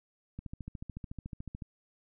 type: click train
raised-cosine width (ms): 5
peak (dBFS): -28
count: 18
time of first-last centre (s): 0.39-1.622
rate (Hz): 13.8
effects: none